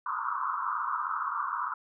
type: band-pass noise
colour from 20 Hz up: pink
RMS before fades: -32 dBFS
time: 0.06-1.74 s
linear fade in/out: 2 ms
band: 970 to 1400 Hz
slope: 96 dB/octave
effects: none